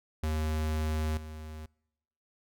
square tone with level steps, 77.78 Hz, D#2, in tune, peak -29 / -41 dBFS, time 0.23-1.66 s, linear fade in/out 5 ms, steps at 1.17 s, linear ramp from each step 5 ms, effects noise-tail reverb RT60 0.9 s tail -26 dB re dry

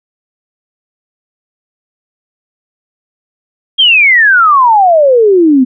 sine exponential sweep, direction down, 3281 to 246.9 Hz, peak -3 dBFS, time 3.78-5.65 s, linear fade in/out 20 ms, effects none

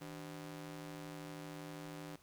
sawtooth ring-modulated tone, 226.3 Hz, A3, 49 cents sharp, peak -39 dBFS, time 0.01-2.16 s, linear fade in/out 5 ms, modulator 66.8 Hz, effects pink hiss -67 dBFS RMS until 2.22 s

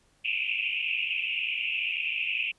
white band-pass noise, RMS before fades -30 dBFS, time 0.24-2.52 s, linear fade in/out 10 ms, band 2400 to 2800 Hz, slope 96 dB/octave, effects pink hiss -66 dBFS RMS until 2.58 s + resampled to 24000 Hz

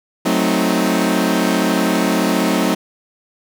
sawtooth chord, F# diminished seventh, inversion none, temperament equal with one note detuned, 185 / 220 / 261.6 / 314 Hz, F#3 / A3 / C4 / Eb4, 0 / 0 / 0 / +16 cents, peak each -16 dBFS, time 0.25-2.75 s, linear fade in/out 10 ms, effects none

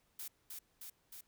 blue noise with echo, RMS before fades -45 dBFS, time 0.19-0.28 s, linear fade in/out 5 ms, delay 310 ms, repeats 3, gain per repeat -2 dB, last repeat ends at 1.21 s, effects pink hiss -75 dBFS RMS until 1.27 s

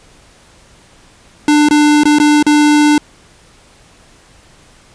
square tone with dropouts, 297.5 Hz, D4, 22 cents sharp, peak -7 dBFS, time 1.48-2.98 s, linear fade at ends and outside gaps 2 ms, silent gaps 1.687-1.709 / 2.035-2.054 / 2.186-2.199 / 2.427-2.465 s, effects pink hiss -45 dBFS RMS until 4.94 s + resampled to 22050 Hz

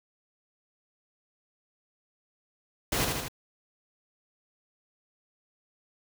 pink noise with echo, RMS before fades -28 dBFS, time 2.92-3.05 s, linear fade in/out 5 ms, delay 78 ms, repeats 3, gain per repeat -3 dB, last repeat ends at 3.284 s, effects none

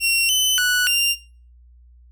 sawtooth tone with pitch steps, 2736 / 3032 / 1477 / 2786 Hz, F7 / F#7 / F#6 / F7, -36 / +42 / -3 / -5 cents, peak -13 dBFS, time 0-1.16 s, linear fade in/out 50 ms, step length 290 ms, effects noise-tail reverb RT60 0.4 s tail -21 dB re dry + added 60 Hz sine -46 dBFS peak until 2.11 s

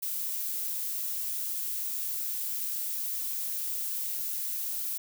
violet noise, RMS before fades -33 dBFS, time 0.02-4.98 s, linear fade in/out 10 ms, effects none

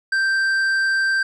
sine tone with tanh clipping, 1568 Hz, G6, in tune, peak -18 dBFS, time 0.12-1.23 s, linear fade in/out 5 ms, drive 8 dB, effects none

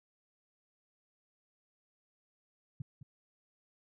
sine tone with echo, 134.5 Hz, C3, 48 cents sharp, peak -35 dBFS, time 2.8-2.82 s, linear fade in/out 5 ms, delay 210 ms, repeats 1, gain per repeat -11 dB, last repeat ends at 3.03 s, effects none

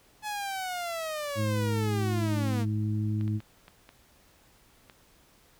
sawtooth linear sweep, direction down, 856 to 221.6 Hz, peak -28 dBFS, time 0.22-2.66 s, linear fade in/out 50 ms
harmonic tone, 106.6 Hz, G#2, 46 cents sharp, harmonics 1 / 2 / 3, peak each -27 / -33 / -37 dBFS, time 1.35-3.41 s, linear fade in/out 50 ms
clicks, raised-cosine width 0.3 ms, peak -32 dBFS, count 6, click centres 3.211 / 3.279 / 3.404 / 3.681 / 3.891 / 4.898 s
effects pink hiss -61 dBFS RMS until 5.59 s

